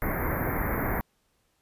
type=band-stop noise; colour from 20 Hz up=pink; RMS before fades=-28 dBFS; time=0.02-1.01 s; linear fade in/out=0 ms; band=2200 to 12000 Hz; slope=96 dB/octave; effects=pink hiss -71 dBFS RMS until 1.61 s + resampled to 32000 Hz